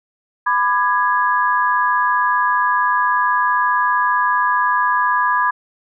sine chord, G# diminished, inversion first, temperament just, 996.7 / 1196.1 / 1661.2 Hz, B5 / D6 / G#6, +16 / +31 / 0 cents, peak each -16 / -20 / -19 dBFS, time 0.46-5.51 s, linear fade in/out 10 ms, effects none

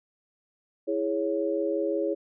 sine chord, C# minor, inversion first, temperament equal, 329.6 / 415.3 / 554.4 Hz, E4 / G#4 / C#5, 0 / 0 / 0 cents, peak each -29 dBFS, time 0.87-2.15 s, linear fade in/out 20 ms, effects none

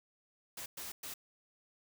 white noise bursts at uneven times, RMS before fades -44 dBFS, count 3, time 0.57-0.66 / 0.77-0.92 / 1.03-1.14 s, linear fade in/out 5 ms, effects none

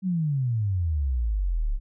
sine exponential sweep, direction down, 194.3 to 32.61 Hz, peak -22 dBFS, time 0.02-1.8 s, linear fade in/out 50 ms, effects none

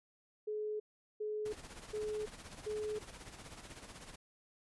sine tone bursts, 425.3 Hz, G#4, 41 cents sharp, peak -36 dBFS, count 4, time 0.47-2.99 s, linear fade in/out 10 ms, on 330 ms, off 400 ms
pink noise with tremolo, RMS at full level -49 dBFS, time 1.45-4.16 s, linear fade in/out 10 ms, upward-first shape sine, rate 16 Hz, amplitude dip 60%
effects resampled to 24000 Hz

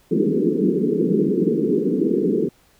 white band-pass noise, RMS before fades -19 dBFS, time 0.11-2.49 s, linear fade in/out 5 ms, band 160 to 450 Hz, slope 96 dB/octave, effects pink hiss -57 dBFS RMS until 2.79 s

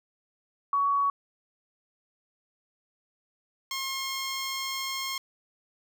sine / 10% pulse tone pair in turn, 1124 / 1073.2 Hz, C#6 / C6, +24 / +44 cents, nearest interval minor second, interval 80 cents, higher first, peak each -22 dBFS, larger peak neither, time 0.73-1.1 / 3.71-5.18 s, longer second, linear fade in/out 2 ms, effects none

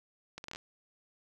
accelerating click train, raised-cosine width 0.2 ms, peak -25 dBFS, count 7, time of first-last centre 0.38-0.559 s, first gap 61 ms, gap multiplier 0.7, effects none

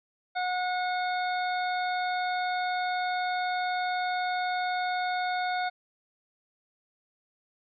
harmonic tone, 728 Hz, F#5, 28 cents flat, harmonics 1 / 2 / 3 / 5 / 6, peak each -28 / -34 / -38 / -42 / -44 dBFS, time 0.35-5.7 s, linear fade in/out 20 ms, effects none

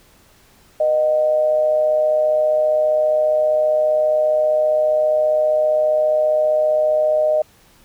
sine tone with amplitude modulation, 616 Hz, D#5, 17 cents flat, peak -11 dBFS, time 0.8-7.42 s, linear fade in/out 5 ms, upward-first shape sine, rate 135 Hz, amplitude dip 50%, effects pink hiss -52 dBFS RMS until 7.84 s

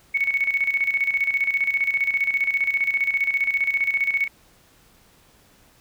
sine tone with tremolo, 2217 Hz, C#7, in tune, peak -17 dBFS, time 0.14-4.28 s, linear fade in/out 10 ms, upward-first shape square, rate 15 Hz, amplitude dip 65%, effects pink hiss -56 dBFS RMS until 5.8 s

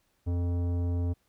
sine tone with tanh clipping, 87.31 Hz, F2, in tune, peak -28 dBFS, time 0.26-1.14 s, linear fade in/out 20 ms, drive 14 dB, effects pink hiss -72 dBFS RMS until 1.28 s

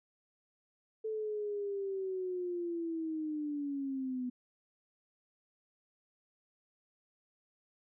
sine linear sweep, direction down, 440.4 to 246.9 Hz, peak -34 dBFS, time 1.04-4.3 s, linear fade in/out 10 ms, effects none

